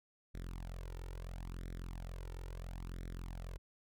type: tone with flanger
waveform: sawtooth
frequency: 43.65 Hz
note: F1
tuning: in tune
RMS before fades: -45 dBFS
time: 0.34-3.58 s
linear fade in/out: 10 ms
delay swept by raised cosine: 0.52 to 2.22 ms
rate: 0.74 Hz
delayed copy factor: +0.8
effects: none